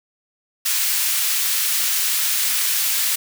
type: high-pass noise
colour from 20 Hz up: white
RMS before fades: -20 dBFS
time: 0.65-3.16 s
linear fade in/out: 10 ms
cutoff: 1700 Hz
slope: 12 dB/octave
effects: none